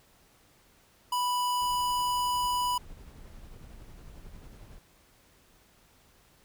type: tone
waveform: square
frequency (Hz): 987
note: B5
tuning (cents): -1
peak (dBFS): -27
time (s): 1.12-2.78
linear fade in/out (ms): 5
type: noise with tremolo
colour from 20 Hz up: brown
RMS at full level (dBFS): -46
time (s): 1.61-4.79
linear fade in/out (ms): 5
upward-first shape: sine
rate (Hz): 11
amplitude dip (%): 40
effects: pink hiss -62 dBFS RMS until 6.44 s